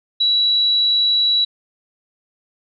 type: tone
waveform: sine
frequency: 3917 Hz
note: B7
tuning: 15 cents flat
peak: -13 dBFS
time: 0.2-1.45 s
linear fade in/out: 10 ms
effects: none